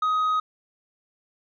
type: tone with tanh clipping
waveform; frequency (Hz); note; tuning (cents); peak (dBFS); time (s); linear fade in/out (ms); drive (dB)
sine; 1257; D#6; +17; -21; 0.02-0.4; 5; 3
effects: none